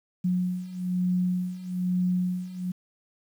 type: beating tone pair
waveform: sine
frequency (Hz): 180.4 / 181.5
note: F#3 / F#3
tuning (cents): -44 / -33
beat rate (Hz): 1.1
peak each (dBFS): -29 / -26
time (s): 0.24-2.72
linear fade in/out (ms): 10
effects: 9-bit